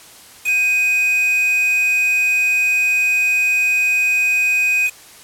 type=tone with quantisation; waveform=triangle; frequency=2500 Hz; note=D#7; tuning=8 cents sharp; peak=-12 dBFS; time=0.44-4.91 s; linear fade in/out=50 ms; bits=4; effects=white hiss -42 dBFS RMS until 5.23 s + low-pass 12000 Hz 12 dB/octave